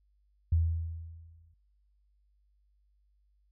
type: tone with exponential decay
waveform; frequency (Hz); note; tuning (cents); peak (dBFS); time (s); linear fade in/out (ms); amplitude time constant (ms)
sine; 82.41; E2; 0; -21; 0.52-1.54; 5; 220
effects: noise-tail reverb RT60 1.0 s tail -24 dB re dry + added 50 Hz sine -66 dBFS peak until 3.51 s